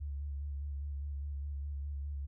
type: tone with vibrato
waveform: sine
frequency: 71.2 Hz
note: C#2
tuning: 47 cents sharp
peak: -36 dBFS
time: 0-2.27 s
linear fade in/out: 20 ms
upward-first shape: square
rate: 4.9 Hz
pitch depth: 30 cents each way
effects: none